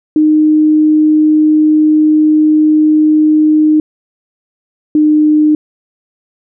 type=tone pair in turn; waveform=sine; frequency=307.4 / 304.2 Hz; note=D#4 / D#4; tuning=-21 / -39 cents; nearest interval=unison; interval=18 cents; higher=first; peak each=-5 dBFS; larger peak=neither; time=0.16-3.8 / 4.95-5.55 s; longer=first; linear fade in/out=2 ms; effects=none